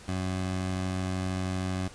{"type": "tone", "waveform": "20% pulse", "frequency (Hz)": 93, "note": "F#2", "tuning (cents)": 9, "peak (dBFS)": -24, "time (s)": [0.08, 1.88], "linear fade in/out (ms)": 5, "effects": ["pink hiss -49 dBFS RMS until 1.94 s", "resampled to 22050 Hz"]}